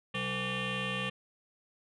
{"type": "tone with frequency modulation", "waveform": "sine", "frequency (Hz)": 1480, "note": "F#6", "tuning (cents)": 0, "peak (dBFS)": -29, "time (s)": [0.14, 1.1], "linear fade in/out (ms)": 10, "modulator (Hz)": 322, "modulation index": 5.4, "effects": ["tanh soft clip ceiling -30 dBFS"]}